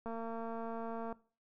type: click train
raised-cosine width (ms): 1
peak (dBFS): -29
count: 244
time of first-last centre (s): 0.06-1.126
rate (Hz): 228
effects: noise-tail reverb RT60 0.4 s tail -20 dB re dry